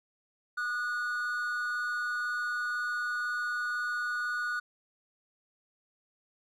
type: tone pair together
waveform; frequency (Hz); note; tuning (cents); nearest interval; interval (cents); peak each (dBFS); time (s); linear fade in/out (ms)
triangle; 1216 / 1462; D#6 / F#6; -40 / -21; minor third; 319; -36 / -29; 0.57-4.6; 10
effects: none